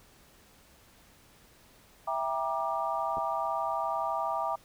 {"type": "chord", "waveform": "sine", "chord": "E half-diminished seventh", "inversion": "none", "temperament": "just", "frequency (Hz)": [659.3, 791.1, 949.3, 1186.7], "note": ["E5", "G5", "Bb5", "D6"], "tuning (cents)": [0, 16, 31, 18], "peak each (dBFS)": -34, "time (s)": [2.07, 4.56], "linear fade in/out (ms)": 10}
{"type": "clicks", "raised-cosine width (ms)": 2, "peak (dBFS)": -30, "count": 2, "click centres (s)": [3.171, 3.182]}
{"effects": ["pink hiss -59 dBFS RMS until 4.64 s"]}